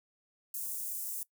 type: high-pass noise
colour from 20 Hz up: white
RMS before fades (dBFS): -38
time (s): 0.54-1.23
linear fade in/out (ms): 2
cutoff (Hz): 7700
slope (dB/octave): 24
effects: noise-tail reverb RT60 0.1 s tail -21 dB re dry